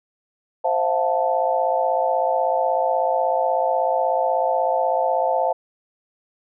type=chord; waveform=sine; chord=F major seventh; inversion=second; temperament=equal with one note detuned; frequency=523.3 / 659.3 / 715.6 / 880 Hz; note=C5 / E5 / F5 / A5; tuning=0 / 0 / +42 / 0 cents; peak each=-23 dBFS; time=0.64-5.53 s; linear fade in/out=10 ms; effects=none